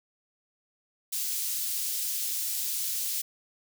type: high-pass noise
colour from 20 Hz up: white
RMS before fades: -31 dBFS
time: 1.12-3.22 s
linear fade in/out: 10 ms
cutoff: 4300 Hz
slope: 12 dB/octave
effects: none